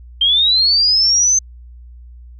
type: linear sweep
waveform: sine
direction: up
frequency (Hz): 3136 to 6272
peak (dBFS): -10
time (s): 0.21-1.39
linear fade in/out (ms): 5
effects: added 60 Hz sine -35 dBFS peak until 2.39 s